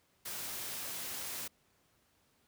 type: noise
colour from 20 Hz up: white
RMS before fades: -41 dBFS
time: 0.25-1.48 s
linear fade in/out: 10 ms
effects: pink hiss -72 dBFS RMS until 2.47 s + high-pass 60 Hz 12 dB/octave